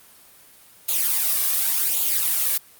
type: noise with flanger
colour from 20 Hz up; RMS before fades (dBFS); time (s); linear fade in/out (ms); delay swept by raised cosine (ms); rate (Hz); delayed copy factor
blue; -21; 0.88-2.58; 10; 0.27 to 1.77; 0.89; +0.6
effects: white hiss -50 dBFS RMS until 2.79 s + Opus 32 kbps